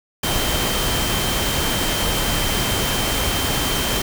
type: tone in noise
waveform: sine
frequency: 3129 Hz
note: G7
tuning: 4 cents flat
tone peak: -27 dBFS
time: 0.23-4.02 s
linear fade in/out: 5 ms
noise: pink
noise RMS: -21 dBFS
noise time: 0.23-4.02 s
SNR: -9 dB
effects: none